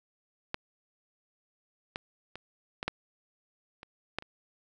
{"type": "clicks", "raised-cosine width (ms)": 0.3, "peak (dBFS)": [-15, -18, -25, -18, -13, -29, -15, -30], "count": 8, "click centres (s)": [0.544, 1.959, 2.356, 2.829, 2.88, 3.831, 4.186, 4.224], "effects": []}